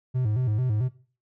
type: tone with vibrato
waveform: triangle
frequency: 116.54 Hz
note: A#2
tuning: in tune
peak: -20 dBFS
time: 0.14-0.89 s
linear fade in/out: 20 ms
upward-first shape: square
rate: 4.5 Hz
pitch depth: 160 cents each way
effects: noise-tail reverb RT60 0.4 s tail -18 dB re dry